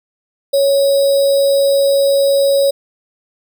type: tone with sample-and-hold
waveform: sine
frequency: 554.4 Hz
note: C#5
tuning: in tune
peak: -9 dBFS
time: 0.53-2.71 s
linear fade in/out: 10 ms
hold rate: 4410 Hz
effects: none